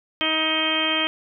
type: harmonic tone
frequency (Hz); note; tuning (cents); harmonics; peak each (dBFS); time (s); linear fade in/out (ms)
315.6; D#4; +25; 1 / 2 / 3 / 4 / 5 / 6 / 7 / 8 / 9 / 10; -29 / -30 / -34 / -30 / -35 / -31 / -30 / -28 / -35 / -23; 0.21-1.07; 0
effects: none